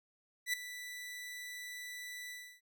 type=tone with ADSR envelope; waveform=sawtooth; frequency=1975.5 Hz; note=B6; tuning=in tune; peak=-26 dBFS; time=0.46-2.61 s; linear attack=75 ms; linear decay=4 ms; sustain=-14 dB; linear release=310 ms; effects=none